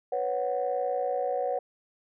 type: chord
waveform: sine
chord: B suspended second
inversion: none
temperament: equal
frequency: 493.9 / 554.4 / 740 Hz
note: B4 / C#5 / F#5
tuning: 0 / 0 / 0 cents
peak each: -30 dBFS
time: 0.12-1.59 s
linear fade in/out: 5 ms
effects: tanh soft clip ceiling -18 dBFS